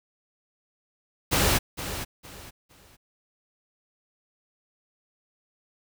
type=noise with echo; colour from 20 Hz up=pink; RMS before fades=-22 dBFS; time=1.31-1.59 s; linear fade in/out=20 ms; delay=460 ms; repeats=3; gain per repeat=-11 dB; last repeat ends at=2.97 s; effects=none